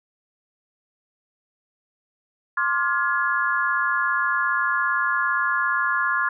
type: chord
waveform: sine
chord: D half-diminished seventh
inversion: third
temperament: just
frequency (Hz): 1057.2 / 1174.7 / 1409.6 / 1691.5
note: C6 / D6 / F6 / Ab6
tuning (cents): +18 / 0 / +16 / +31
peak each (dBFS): -25 / -29 / -24 / -24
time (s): 2.57-6.29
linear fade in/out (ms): 5
effects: none